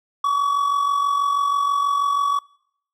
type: tone with amplitude modulation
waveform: triangle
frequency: 1134 Hz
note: C#6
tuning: 39 cents sharp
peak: -13 dBFS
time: 0.24-2.39 s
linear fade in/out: 5 ms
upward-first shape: sine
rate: 46.2 Hz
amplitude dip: 50%
effects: noise-tail reverb RT60 0.7 s tail -24 dB re dry